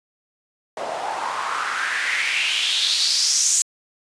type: noise with band-pass filter sweep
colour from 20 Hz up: white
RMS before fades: -22 dBFS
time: 0.77-3.62 s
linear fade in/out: 2 ms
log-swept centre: 610 to 7200 Hz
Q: 4.2
effects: resampled to 22050 Hz